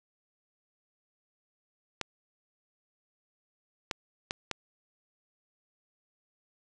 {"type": "clicks", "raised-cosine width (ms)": 0.2, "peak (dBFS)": -14, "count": 4, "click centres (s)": [2.013, 3.912, 4.309, 4.513], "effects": ["resampled to 22050 Hz", "8-bit"]}